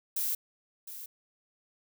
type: noise with echo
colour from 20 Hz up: violet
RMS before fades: -31 dBFS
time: 0.16-0.35 s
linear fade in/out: 5 ms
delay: 710 ms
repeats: 1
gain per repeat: -12 dB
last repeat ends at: 1.06 s
effects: none